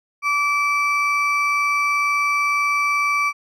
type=ring-modulated tone; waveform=triangle; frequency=1739 Hz; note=A6; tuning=21 cents flat; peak=-12 dBFS; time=0.22-3.33 s; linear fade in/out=50 ms; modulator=582 Hz; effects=none